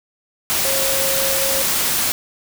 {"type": "tone in noise", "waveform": "sine", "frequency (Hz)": 541, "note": "C#5", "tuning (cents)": -42, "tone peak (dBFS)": -23, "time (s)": [0.65, 1.62], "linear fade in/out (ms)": 0, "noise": "white", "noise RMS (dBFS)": -19, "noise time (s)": [0.5, 2.12], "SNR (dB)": -7, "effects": []}